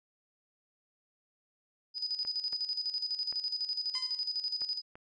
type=tone with tremolo; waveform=sine; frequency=4978 Hz; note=D#8; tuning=in tune; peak=-30 dBFS; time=1.94-4.82 s; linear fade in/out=50 ms; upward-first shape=square; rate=12 Hz; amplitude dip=65%
type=clicks; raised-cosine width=0.5 ms; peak=-34 dBFS; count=5; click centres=2.25 / 2.53 / 3.326 / 4.618 / 4.955 s
type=tone with exponential decay; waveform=10% pulse; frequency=1027 Hz; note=C6; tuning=33 cents flat; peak=-30 dBFS; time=3.95-4.28 s; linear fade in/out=1 ms; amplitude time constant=71 ms
effects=resampled to 22050 Hz